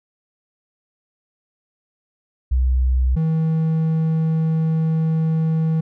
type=tone pair in turn; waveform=sine / triangle; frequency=63.6 / 160.26 Hz; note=C2 / E3; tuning=-48 / -49 cents; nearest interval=octave + major third; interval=1599 cents; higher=second; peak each=-14 dBFS; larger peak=neither; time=2.51-3.16 / 3.16-5.81 s; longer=second; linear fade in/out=10 ms; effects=none